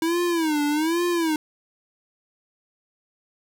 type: tone with vibrato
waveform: square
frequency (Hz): 320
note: D#4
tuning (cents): +49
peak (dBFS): -21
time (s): 0.02-1.36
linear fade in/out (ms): 2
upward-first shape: sine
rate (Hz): 1.2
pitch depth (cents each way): 160
effects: none